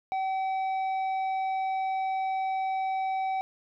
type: tone with tanh clipping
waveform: triangle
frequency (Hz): 764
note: G5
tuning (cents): -45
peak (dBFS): -28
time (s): 0.12-3.41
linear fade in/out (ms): 0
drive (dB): 11
effects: none